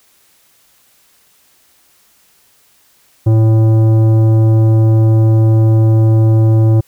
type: tone with tanh clipping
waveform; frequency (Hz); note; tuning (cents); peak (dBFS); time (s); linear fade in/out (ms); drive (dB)
triangle; 110.9; A2; +14; -8; 3.26-6.81; 10; 16
effects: white hiss -52 dBFS RMS until 6.87 s